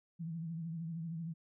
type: tone with vibrato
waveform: sine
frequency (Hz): 164.81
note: E3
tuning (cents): 0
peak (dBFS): -38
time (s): 0.19-1.34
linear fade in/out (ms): 20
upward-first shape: triangle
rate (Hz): 13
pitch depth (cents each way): 81
effects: none